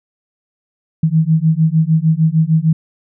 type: beating tone pair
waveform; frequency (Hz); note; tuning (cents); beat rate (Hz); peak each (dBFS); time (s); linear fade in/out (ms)
sine; 156.6 / 163.2; D#3 / E3; +11 / -17; 6.6; -13; 1.03-2.73; 5
effects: none